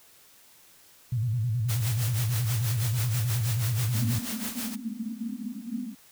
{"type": "tone with vibrato", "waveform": "sine", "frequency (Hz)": 115.5, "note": "A#2", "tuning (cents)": -16, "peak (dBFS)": -24, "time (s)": [1.12, 4.19], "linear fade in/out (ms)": 5, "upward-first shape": "square", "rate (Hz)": 9.4, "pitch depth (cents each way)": 120}
{"type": "noise with tremolo", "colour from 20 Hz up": "white", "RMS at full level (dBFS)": -33, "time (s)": [1.68, 4.76], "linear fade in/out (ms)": 20, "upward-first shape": "sine", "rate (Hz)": 6.2, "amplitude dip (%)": 65}
{"type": "band-pass noise", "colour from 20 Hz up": "white", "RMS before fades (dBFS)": -35, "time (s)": [3.94, 5.95], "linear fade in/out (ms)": 10, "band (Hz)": [210, 250], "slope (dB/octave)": 96}
{"effects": ["white hiss -56 dBFS RMS until 6.11 s"]}